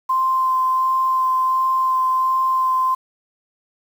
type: tone with vibrato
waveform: sine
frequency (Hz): 1041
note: C6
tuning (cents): -9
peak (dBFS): -15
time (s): 0.09-2.95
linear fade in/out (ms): 10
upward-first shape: sine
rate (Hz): 1.4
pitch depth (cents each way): 9
effects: 7-bit